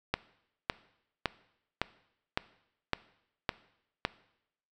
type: click train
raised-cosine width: 0.3 ms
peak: -11 dBFS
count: 8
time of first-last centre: 0.14-4.051 s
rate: 1.79 Hz
effects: noise-tail reverb RT60 0.8 s tail -19 dB re dry